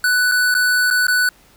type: tone with dropouts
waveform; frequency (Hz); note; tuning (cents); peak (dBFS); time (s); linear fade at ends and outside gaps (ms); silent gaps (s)
square; 1489; F#6; +11; -14; 0.04-1.29; 2; 0.315-0.319 / 0.542-0.549 / 0.903-0.909 / 1.069-1.082
effects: pink hiss -51 dBFS RMS until 1.56 s